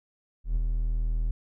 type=tone with ADSR envelope; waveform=triangle; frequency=40.19 Hz; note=E1; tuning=43 cents flat; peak=-19 dBFS; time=0.44-1.31 s; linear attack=120 ms; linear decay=19 ms; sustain=-3 dB; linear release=3 ms; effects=none